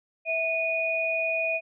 sine tone pair together, 655 / 2467 Hz, E5 / D#7, -11 / -15 cents, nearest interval octave + major seventh, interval 2296 cents, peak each -28 / -26 dBFS, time 0.25-1.61 s, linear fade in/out 50 ms, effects none

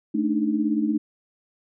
sine tone cluster, 218.9 / 290.6 / 307.7 Hz, A3 / D4 / D#4, -9 / -18 / -19 cents, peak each -24 / -26 / -24 dBFS, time 0.14-0.98 s, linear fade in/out 10 ms, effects none

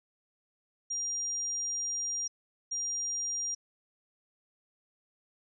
sine tone bursts at uneven times, 5700 Hz, F8, 34 cents sharp, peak -31 dBFS, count 2, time 0.9-2.28 / 2.71-3.55 s, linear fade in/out 10 ms, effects none

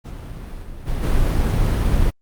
brown noise with level steps, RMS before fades -31 / -34 / -23 / -17 dBFS, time 0.04-2.11 s, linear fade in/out 20 ms, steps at 0.62 / 0.86 / 1.02 s, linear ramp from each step 20 ms, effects Opus 48 kbps

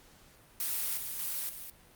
blue noise with level steps, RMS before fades -33 / -38 / -35 / -44 dBFS, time 0.6-1.7 s, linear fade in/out 2 ms, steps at 0.97 / 1.19 / 1.49 s, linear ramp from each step 2 ms, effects pink hiss -59 dBFS RMS until 1.95 s + Opus 48 kbps

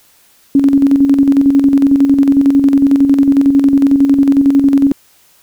sine tone with tremolo, 277.2 Hz, C#4, in tune, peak -4 dBFS, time 0.55-4.92 s, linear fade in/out 2 ms, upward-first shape square, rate 11 Hz, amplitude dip 50%, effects white hiss -49 dBFS RMS until 5.42 s

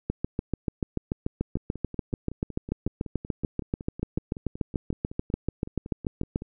two click trains, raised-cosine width 3 ms, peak -13 / -24 dBFS, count 44 / 27, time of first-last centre 0.1-6.359 / 1.57-6.421 s, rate 6.87 / 5.36 Hz, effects none

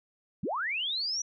sine linear sweep, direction up, 121 to 5920 Hz, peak -29 dBFS, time 0.43-1.22 s, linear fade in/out 5 ms, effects none

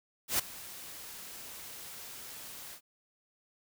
white noise with ADSR envelope, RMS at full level -27 dBFS, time 0.28-2.81 s, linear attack 110 ms, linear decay 10 ms, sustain -19 dB, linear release 81 ms, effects none

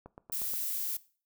click train, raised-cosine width 1 ms, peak -32 dBFS, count 5, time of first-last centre 0.06-0.537 s, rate 8.39 Hz
violet noise, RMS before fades -34 dBFS, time 0.32-0.97 s, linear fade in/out 5 ms
effects noise-tail reverb RT60 0.4 s tail -19 dB re dry

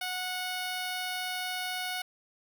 10% pulse tone, 734 Hz, F#5, 14 cents flat, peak -24 dBFS, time 0.01-2.02 s, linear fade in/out 5 ms, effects none

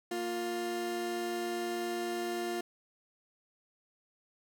30% pulse tone pair together, 231 / 351.7 Hz, A#3 / F4, -16 / +12 cents, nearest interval perfect fifth, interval 728 cents, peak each -39 / -31 dBFS, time 0.11-2.61 s, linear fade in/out 5 ms, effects none

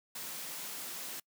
white high-pass noise, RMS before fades -42 dBFS, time 0.15-1.2 s, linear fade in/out 5 ms, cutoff 130 Hz, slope 96 dB/octave, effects noise-tail reverb RT60 0.1 s tail -26 dB re dry

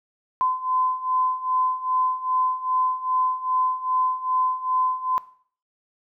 sine beating tone pair, 1021 / 1023.5 Hz, C6 / C6, -43 / -38 cents, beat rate 2.5 Hz, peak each -25 / -22 dBFS, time 0.41-5.18 s, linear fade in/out 0 ms, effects noise-tail reverb RT60 0.5 s tail -18 dB re dry

